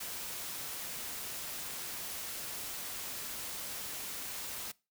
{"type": "noise", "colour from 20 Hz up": "white", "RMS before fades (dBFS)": -41, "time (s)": [0, 4.72], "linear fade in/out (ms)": 10, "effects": ["noise-tail reverb RT60 0.3 s tail -23 dB re dry"]}